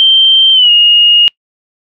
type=tone with pitch glide; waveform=sine; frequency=3136 to 2859 Hz; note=G7 to F7; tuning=0 to +40 cents; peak=-3 dBFS; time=0-1.28 s; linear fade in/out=0 ms; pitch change=-160 cents; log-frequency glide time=0.53-0.7 s; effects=noise-tail reverb RT60 0.1 s tail -26 dB re dry